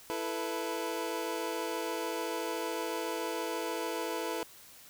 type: chord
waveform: 25% pulse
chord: E suspended fourth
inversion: none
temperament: equal with one note detuned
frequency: 331.5 / 440 / 493.9 Hz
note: E4 / A4 / B4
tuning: +10 / 0 / 0 cents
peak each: -34 dBFS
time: 0.1-4.43 s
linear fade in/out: 0 ms
effects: white hiss -54 dBFS RMS until 4.89 s